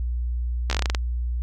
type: slowing click train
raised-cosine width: 0.2 ms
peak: -7 dBFS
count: 10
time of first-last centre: 0.7-0.948 s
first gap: 13 ms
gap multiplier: 1.18
effects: added 60 Hz sine -23 dBFS peak until 1.42 s

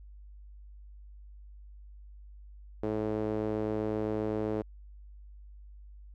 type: tone with band-pass filter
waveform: sawtooth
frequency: 107.7 Hz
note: A2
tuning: 37 cents flat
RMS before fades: -32 dBFS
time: 2.83-4.62 s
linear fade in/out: 5 ms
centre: 420 Hz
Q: 2.1
effects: added 50 Hz sine -47 dBFS peak until 6.14 s

